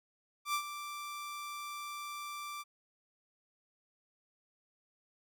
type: tone with ADSR envelope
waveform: sawtooth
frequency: 1174.7 Hz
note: D6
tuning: in tune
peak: -26 dBFS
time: 0.45-2.64 s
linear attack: 90 ms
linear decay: 81 ms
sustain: -11 dB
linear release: 32 ms
effects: none